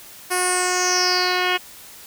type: tone with low-pass filter sweep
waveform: 10% pulse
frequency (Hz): 362.9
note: F#4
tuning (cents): -34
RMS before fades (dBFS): -20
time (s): 0.3-1.58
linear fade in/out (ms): 20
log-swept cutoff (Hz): 11000 to 3100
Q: 7.2
effects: white hiss -42 dBFS RMS until 2.06 s